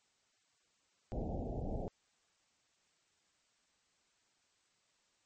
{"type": "low-pass noise", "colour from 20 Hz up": "pink", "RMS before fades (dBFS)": -39, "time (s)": [1.12, 1.88], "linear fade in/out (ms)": 0, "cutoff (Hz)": 800, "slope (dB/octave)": 96, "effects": ["white hiss -75 dBFS RMS until 5.25 s", "MP3 32 kbps"]}